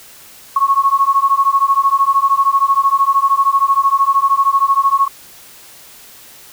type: beating tone pair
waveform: sine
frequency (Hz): 1094 / 1107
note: C#6 / C#6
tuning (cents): -23 / -3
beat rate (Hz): 13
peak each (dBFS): -13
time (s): 0.56-5.08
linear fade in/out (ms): 5
effects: white hiss -40 dBFS RMS until 6.52 s